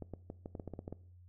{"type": "clicks", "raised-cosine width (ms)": 2, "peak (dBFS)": -29, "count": 11, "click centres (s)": [0.023, 0.137, 0.301, 0.459, 0.552, 0.598, 0.677, 0.737, 0.791, 0.879, 0.926], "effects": ["noise-tail reverb RT60 0.6 s tail -19 dB re dry", "added 89 Hz sine -55 dBFS peak until 1.28 s"]}